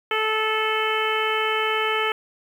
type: harmonic tone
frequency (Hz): 436.2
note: A4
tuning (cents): -15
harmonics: 1 / 2 / 3 / 4 / 5 / 6 / 7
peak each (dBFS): -26 / -29 / -26 / -30 / -28 / -31 / -29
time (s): 0.11-2.12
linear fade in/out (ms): 2
effects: 8-bit